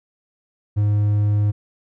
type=tone; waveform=triangle; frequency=103.83 Hz; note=G#2; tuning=in tune; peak=-13 dBFS; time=0.76-1.52 s; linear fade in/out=20 ms; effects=none